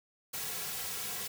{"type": "noise with comb filter", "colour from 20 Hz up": "white", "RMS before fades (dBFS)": -38, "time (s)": [0.33, 1.28], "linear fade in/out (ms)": 10, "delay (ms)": 3.3, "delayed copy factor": -1, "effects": []}